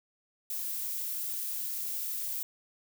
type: noise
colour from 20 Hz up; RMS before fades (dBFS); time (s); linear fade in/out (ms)
violet; -35; 0.5-2.43; 2
effects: none